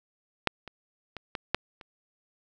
clicks, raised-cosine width 0.3 ms, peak -6 / -25 / -22 / -16 / -7 / -29 dBFS, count 6, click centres 0.473 / 0.677 / 1.167 / 1.352 / 1.546 / 1.812 s, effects none

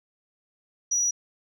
sine tone, 5830 Hz, F#8, 26 cents flat, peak -20 dBFS, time 0.91-1.11 s, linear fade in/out 10 ms, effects tanh soft clip ceiling -18 dBFS

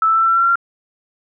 sine tone with pitch steps, 1313 / 1322.1 / 1331.3 / 1340.6 / 1349.9 / 1359.3 / 1368.8 / 1378.3 Hz, E6 / E6 / E6 / E6 / E6 / F6 / F6 / F6, -7 / +5 / +17 / +29 / +41 / -47 / -35 / -23 cents, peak -11 dBFS, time 0.02-0.556 s, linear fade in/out 2 ms, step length 67 ms, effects none

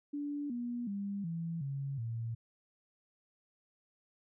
sine tone with pitch steps, 289.6 / 240.7 / 200.1 / 166.33 / 138.26 / 114.93 Hz, D4 / B3 / G3 / E3 / C#3 / A#2, -24 / -44 / +36 / +16 / -4 / -24 cents, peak -35 dBFS, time 0.13-2.35 s, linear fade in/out 10 ms, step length 370 ms, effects none

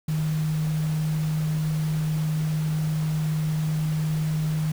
sine tone in noise, 155.56 Hz, D#3, in tune, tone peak -22 dBFS, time 0.08-4.72 s, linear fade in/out 5 ms, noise pink, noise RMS -40 dBFS, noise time 0.08-4.72 s, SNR +15 dB, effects none

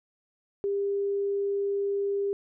sine tone, 400 Hz, G4, 35 cents sharp, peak -25 dBFS, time 0.64-2.33 s, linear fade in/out 0 ms, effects none

